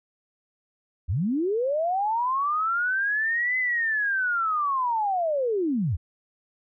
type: linear two-way sweep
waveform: sine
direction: up then down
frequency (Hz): 66.6 to 2040 to 66.6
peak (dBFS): -22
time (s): 1.08-5.97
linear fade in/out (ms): 20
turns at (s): 3.58
effects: none